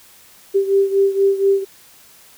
sine beating tone pair, 392 / 396.2 Hz, G4 / G4, 0 / +18 cents, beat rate 4.2 Hz, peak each -14 / -18 dBFS, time 0.54-1.65 s, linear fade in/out 20 ms, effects white hiss -47 dBFS RMS until 2.37 s

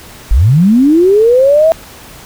sine linear sweep, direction up, 40.88 to 661 Hz, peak -4 dBFS, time 0.31-1.72 s, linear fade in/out 0 ms, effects pink hiss -34 dBFS RMS until 2.25 s

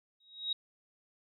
sine tone with exponential growth, 3798 Hz, A#7, 32 cents sharp, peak -28 dBFS, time 0.2-0.53 s, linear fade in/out 5 ms, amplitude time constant 71 ms, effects none

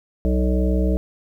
harmonic tone with a mistuned harmonic, 62.5 Hz, B1, 21 cents sharp, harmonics 1 / 3 / 5 / 7 / 9 / 10, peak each -18 / -23 / -26 / -28 / -30 / -32 dBFS, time 0.25-0.97 s, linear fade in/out 0 ms, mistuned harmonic 7, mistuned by +16 cents, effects 9-bit

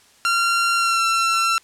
sawtooth tone with pitch glide, 1378 to 1348.9 Hz, F6 to E6, -24 to +39 cents, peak -13 dBFS, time 0.25-1.58 s, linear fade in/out 0 ms, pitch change -37 cents, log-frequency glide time 0.76-1.03 s, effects white hiss -53 dBFS RMS until 1.63 s + low-pass 9000 Hz 12 dB/octave

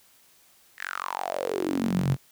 sawtooth tone with high-pass filter sweep, 46.25 Hz, F#1, in tune, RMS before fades -28 dBFS, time 0.77-2.17 s, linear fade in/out 50 ms, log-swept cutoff 1900 to 120 Hz, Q 7.2, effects white hiss -59 dBFS RMS until 2.31 s

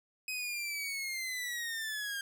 sawtooth linear sweep, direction down, 2533 to 1595 Hz, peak -32 dBFS, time 0.28-2.21 s, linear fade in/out 2 ms, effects none

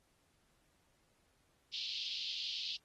pink band-pass noise, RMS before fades -41 dBFS, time 1.73-2.77 s, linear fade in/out 10 ms, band 3000 to 4800 Hz, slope 48 dB/octave, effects pink hiss -75 dBFS RMS until 2.84 s + AAC 32 kbps

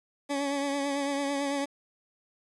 20% pulse tone with vibrato, 281 Hz, C#4, 24 cents sharp, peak -23 dBFS, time 0.29-1.66 s, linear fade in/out 20 ms, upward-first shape triangle, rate 9 Hz, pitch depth 40 cents each way, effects resampled to 24000 Hz + 9-bit

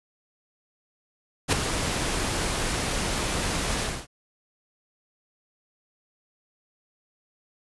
pink noise with ADSR envelope, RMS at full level -18 dBFS, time 1.48-4.07 s, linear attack 45 ms, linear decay 7 ms, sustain -9 dB, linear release 240 ms, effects resampled to 24000 Hz

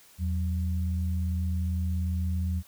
sine tone pair together, 82.41 / 185 Hz, E2 / F#3, 0 / 0 cents, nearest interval octave + major second, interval 1400 cents, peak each -26 / -34 dBFS, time 0.18-2.63 s, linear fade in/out 50 ms, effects white hiss -56 dBFS RMS until 2.67 s

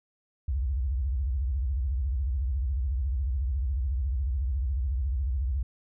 sine tone with vibrato, 65.41 Hz, C2, in tune, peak -25 dBFS, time 0.48-5.63 s, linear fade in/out 5 ms, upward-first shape sine, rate 14 Hz, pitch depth 260 cents each way, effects none

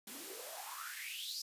white noise with high-pass filter sweep, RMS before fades -45 dBFS, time 0.07-1.42 s, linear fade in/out 5 ms, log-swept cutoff 220 to 5200 Hz, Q 8.6, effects resampled to 32000 Hz

